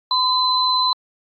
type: tone pair together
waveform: sine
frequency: 1015 / 4042 Hz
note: B5 / B7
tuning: +47 / +39 cents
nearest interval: 2 octaves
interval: 2392 cents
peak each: -18 dBFS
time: 0.11-0.93 s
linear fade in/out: 2 ms
effects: AAC 64 kbps